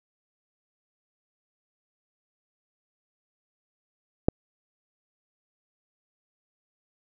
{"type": "click", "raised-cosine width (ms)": 2, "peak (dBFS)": -5, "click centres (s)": 4.285, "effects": []}